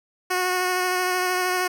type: tone with vibrato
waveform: 10% pulse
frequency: 365.1 Hz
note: F#4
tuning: 23 cents flat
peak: -13 dBFS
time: 0.3-1.68 s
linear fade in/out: 10 ms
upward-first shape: sine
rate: 13 Hz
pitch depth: 16 cents each way
effects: none